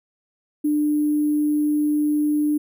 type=tone with sample-and-hold; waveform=sine; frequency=298.2 Hz; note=D4; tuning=27 cents sharp; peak=-17 dBFS; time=0.64-2.58 s; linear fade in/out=10 ms; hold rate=11025 Hz; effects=none